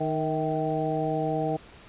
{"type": "harmonic tone with a mistuned harmonic", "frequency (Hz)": 155.56, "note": "D#3", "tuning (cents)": 0, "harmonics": [1, 2, 3, 4, 5], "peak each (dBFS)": [-31, -31, -31, -31, -31], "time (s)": [0, 1.57], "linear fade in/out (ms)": 10, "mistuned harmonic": 4, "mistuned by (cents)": 54, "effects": ["pink hiss -50 dBFS RMS until 1.88 s", "resampled to 8000 Hz"]}